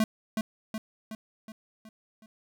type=tone with echo; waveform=square; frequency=218.8 Hz; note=A3; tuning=9 cents flat; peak=-22 dBFS; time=0-0.04 s; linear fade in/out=2 ms; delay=370 ms; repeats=6; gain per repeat=-5 dB; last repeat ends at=2.26 s; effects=none